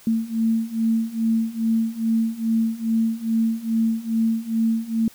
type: beating tone pair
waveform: sine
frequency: 224 / 226.4 Hz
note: A3 / A3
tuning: +31 / +50 cents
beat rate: 2.4 Hz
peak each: -23 / -21 dBFS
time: 0.07-5.08 s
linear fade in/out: 2 ms
effects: white hiss -49 dBFS RMS until 5.14 s